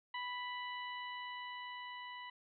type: tone with level ramp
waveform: 20% pulse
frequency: 987.8 Hz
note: B5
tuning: in tune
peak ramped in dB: -34 to -41 dBFS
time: 0.14-2.3 s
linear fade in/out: 5 ms
effects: resampled to 11025 Hz